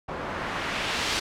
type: noise with low-pass filter sweep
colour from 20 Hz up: white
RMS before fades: -30 dBFS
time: 0.08-1.2 s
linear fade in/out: 10 ms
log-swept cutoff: 910 to 4800 Hz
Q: 0.85
effects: none